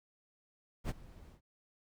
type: noise with ADSR envelope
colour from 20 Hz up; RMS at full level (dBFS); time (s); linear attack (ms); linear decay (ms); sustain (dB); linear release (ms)
brown; -32; 0.84-1.41; 54; 30; -22; 100
effects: none